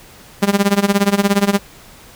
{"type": "tone with tremolo", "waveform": "sawtooth", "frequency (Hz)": 200.5, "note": "G3", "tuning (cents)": 39, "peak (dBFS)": -5, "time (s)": [0.42, 1.59], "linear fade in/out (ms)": 10, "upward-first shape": "sine", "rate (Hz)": 17, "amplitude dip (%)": 90, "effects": ["pink hiss -42 dBFS RMS until 2.15 s"]}